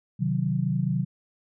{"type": "chord", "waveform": "sine", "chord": "C diminished", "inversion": "none", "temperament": "equal", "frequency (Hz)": [130.81, 155.56, 185], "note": ["C3", "Eb3", "Gb3"], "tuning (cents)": [0, 0, 0], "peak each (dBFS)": -27, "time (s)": [0.19, 1.05], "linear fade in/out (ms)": 20, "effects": []}